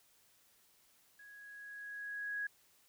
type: tone with level ramp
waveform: sine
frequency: 1661.2 Hz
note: G#6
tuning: in tune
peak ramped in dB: -54 to -35 dBFS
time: 1.19-2.47 s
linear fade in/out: 5 ms
effects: white hiss -69 dBFS RMS until 2.88 s